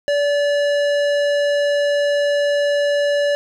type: tone with tanh clipping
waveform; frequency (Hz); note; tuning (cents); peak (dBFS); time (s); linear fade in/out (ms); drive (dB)
sine; 577; D5; -31; -17; 0.08-3.35; 0; 17
effects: none